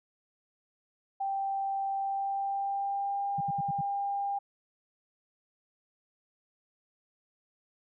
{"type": "tone with pitch glide", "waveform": "sine", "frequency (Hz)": [784, 800.5], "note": ["G5", "G5"], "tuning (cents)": [0, 36], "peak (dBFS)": -29, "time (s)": [1.2, 4.39], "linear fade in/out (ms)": 10, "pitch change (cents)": 36, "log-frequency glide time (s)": [1.97, 3.3]}
{"type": "tone bursts", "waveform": "sine", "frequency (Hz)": 154.1, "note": "D#3", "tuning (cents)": -16, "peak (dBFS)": -32, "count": 5, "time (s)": [3.38, 3.811], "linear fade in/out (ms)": 5, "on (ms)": 27, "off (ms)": 74}
{"effects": []}